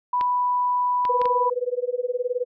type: tone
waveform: sine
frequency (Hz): 987.8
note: B5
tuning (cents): 0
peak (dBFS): -19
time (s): 0.13-1.5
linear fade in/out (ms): 5
type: clicks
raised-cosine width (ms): 0.3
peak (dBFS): -16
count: 4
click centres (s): 0.211 / 1.052 / 1.216 / 1.256
type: tone with tremolo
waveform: sine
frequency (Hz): 493.7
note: B4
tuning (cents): -1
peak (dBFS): -19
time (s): 1.09-2.45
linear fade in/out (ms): 10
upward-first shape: sine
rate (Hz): 19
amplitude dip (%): 95
effects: none